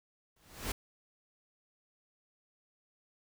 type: noise with exponential growth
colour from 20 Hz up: pink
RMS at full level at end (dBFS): -33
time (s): 0.36-0.72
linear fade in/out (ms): 5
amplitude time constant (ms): 78
effects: none